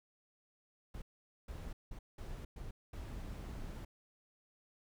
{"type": "noise bursts at uneven times", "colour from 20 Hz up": "brown", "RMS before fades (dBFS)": -45, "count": 6, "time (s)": [[0.94, 1.02], [1.48, 1.73], [1.91, 1.99], [2.18, 2.45], [2.56, 2.71], [2.93, 3.85]], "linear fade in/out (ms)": 5, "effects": []}